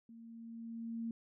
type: tone with level ramp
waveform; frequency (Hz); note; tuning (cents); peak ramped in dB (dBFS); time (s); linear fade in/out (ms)
sine; 229.3; A#3; -28; -52 to -36; 0.09-1.11; 2
effects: none